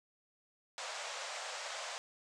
pink band-pass noise, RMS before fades -43 dBFS, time 0.78-1.98 s, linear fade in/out 0 ms, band 540 to 8100 Hz, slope 48 dB/octave, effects none

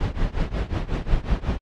brown noise with tremolo, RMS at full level -20 dBFS, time 0-1.58 s, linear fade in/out 10 ms, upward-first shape triangle, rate 5.5 Hz, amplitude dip 95%, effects low-pass 4000 Hz 12 dB/octave + AAC 48 kbps

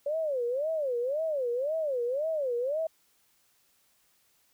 sine tone with vibrato, 554.4 Hz, C#5, in tune, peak -27 dBFS, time 0.06-2.87 s, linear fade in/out 5 ms, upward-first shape sine, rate 1.9 Hz, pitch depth 270 cents each way, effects white hiss -68 dBFS RMS until 4.53 s

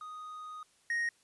triangle tone pair in turn, 1244.5 / 1868.8 Hz, D#6 / A#6, 0 / +4 cents, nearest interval perfect fifth, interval 704 cents, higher second, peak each -40 / -28 dBFS, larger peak second, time 0.01-0.63 / 0.9-1.09 s, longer first, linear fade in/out 2 ms, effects white hiss -68 dBFS RMS until 1.23 s + resampled to 24000 Hz

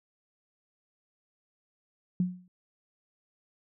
sine tone with exponential decay, 181 Hz, F#3, 38 cents flat, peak -21 dBFS, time 2.2-2.48 s, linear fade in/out 2 ms, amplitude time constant 60 ms, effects none

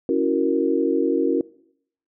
sine chord, F# dominant seventh, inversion second, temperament equal, 277.2 / 329.6 / 370 / 466.2 Hz, C#4 / E4 / F#4 / A#4, 0 / 0 / 0 / 0 cents, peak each -23 dBFS, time 0.09-1.41 s, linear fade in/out 2 ms, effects noise-tail reverb RT60 0.7 s tail -22 dB re dry

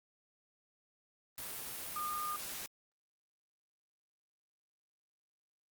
sine tone in noise, 1217 Hz, D#6, 39 cents flat, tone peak -36 dBFS, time 1.96-2.36 s, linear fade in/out 0 ms, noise white, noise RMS -43 dBFS, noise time 1.38-2.66 s, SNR +4 dB, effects Opus 32 kbps

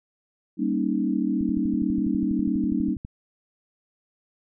sine chord, Eb dominant seventh, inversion first, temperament equal, 196 / 233.1 / 277.2 / 311.1 Hz, G3 / Bb3 / Db4 / Eb4, 0 / 0 / 0 / 0 cents, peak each -27 dBFS, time 0.57-2.97 s, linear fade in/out 50 ms
click train, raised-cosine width 5 ms, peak -23 dBFS, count 21, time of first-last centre 1.41-3.049 s, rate 12.2 Hz
effects none

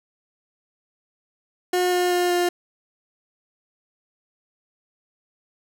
30% pulse tone with pitch steps, 360.5 / 358 / 355.5 / 353.1 Hz, F#4 / F4 / F4 / F4, -45 / +43 / +31 / +19 cents, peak -16 dBFS, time 1.73-2.49 s, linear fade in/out 5 ms, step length 190 ms, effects none

